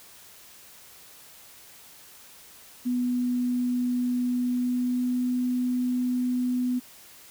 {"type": "tone with pitch glide", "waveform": "sine", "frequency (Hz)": [246.9, 249.2], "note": ["B3", "B3"], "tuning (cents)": [0, 16], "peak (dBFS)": -23, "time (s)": [2.85, 6.8], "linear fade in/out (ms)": 20, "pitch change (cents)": 16, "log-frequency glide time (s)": [4.44, 5.26], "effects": ["white hiss -50 dBFS RMS until 7.3 s"]}